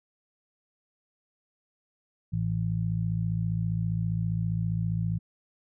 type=harmonic tone; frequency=55 Hz; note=A1; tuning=in tune; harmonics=1 / 2 / 3; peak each=-38 / -28 / -29 dBFS; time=2.32-5.19 s; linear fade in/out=20 ms; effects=none